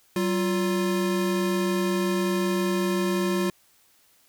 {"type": "tone pair together", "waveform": "square", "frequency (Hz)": [190, 351.1], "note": ["F#3", "F4"], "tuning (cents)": [46, 9], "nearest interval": "major seventh", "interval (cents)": 1063, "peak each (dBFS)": -26, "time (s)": [0.16, 3.5], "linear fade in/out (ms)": 2, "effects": ["white hiss -61 dBFS RMS until 4.28 s"]}